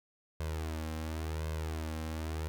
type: tone with flanger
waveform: sawtooth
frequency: 79 Hz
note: D#2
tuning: 27 cents sharp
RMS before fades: -37 dBFS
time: 0.4-2.48 s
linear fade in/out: 0 ms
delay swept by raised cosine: 1.9 to 3.8 ms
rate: 0.92 Hz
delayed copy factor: +0.65
effects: none